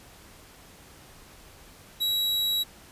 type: tone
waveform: 45% pulse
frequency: 3880 Hz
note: B7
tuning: 31 cents flat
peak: -24 dBFS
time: 2-2.64 s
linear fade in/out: 20 ms
effects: pink hiss -51 dBFS RMS until 2.91 s + resampled to 32000 Hz